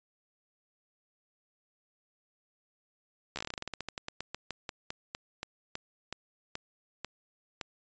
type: slowing click train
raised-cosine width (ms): 0.2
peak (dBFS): -19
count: 29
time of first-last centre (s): 3.36-7.612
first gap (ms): 13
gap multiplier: 1.15
effects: resampled to 16000 Hz